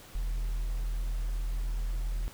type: tone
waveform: sine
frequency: 41.2 Hz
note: E1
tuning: in tune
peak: -26 dBFS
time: 0.15-2.28 s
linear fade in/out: 0 ms
effects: tanh soft clip ceiling -28 dBFS + pink hiss -51 dBFS RMS until 2.33 s